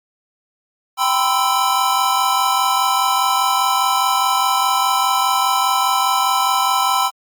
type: chord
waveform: square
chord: C major seventh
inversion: second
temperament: equal with one note detuned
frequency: 784 / 987.8 / 1032.7 / 1318.5 Hz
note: G5 / B5 / C6 / E6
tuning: 0 / 0 / -23 / 0 cents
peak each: -21 dBFS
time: 0.97-7.11 s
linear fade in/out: 50 ms
effects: Opus 48 kbps